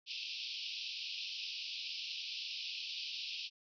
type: band-pass noise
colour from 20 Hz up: pink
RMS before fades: -43 dBFS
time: 0.06-3.5 s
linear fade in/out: 50 ms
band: 2500 to 5400 Hz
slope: 96 dB/octave
effects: none